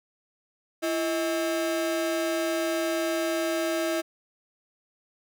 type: ring-modulated tone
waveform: 45% pulse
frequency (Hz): 485.7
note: B4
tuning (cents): -29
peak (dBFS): -22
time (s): 0.82-4.02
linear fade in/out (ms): 20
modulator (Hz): 150
effects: none